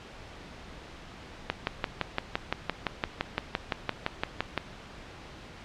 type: click train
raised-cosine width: 0.3 ms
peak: -10 dBFS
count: 19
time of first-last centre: 1.5-4.577 s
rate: 5.85 Hz
effects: pink hiss -46 dBFS RMS until 5.64 s + low-pass 4000 Hz 12 dB/octave